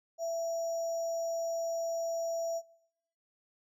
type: tone with sample-and-hold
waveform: sine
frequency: 666 Hz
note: E5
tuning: 18 cents sharp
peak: -31 dBFS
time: 0.18-2.62 s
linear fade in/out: 50 ms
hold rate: 6300 Hz
effects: noise-tail reverb RT60 0.8 s tail -23 dB re dry + low-pass 10000 Hz 12 dB/octave